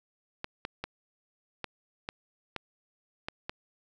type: clicks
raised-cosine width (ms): 0.3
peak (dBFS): -18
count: 8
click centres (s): 0.444 / 0.651 / 0.84 / 1.643 / 2.089 / 2.563 / 3.285 / 3.495
effects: none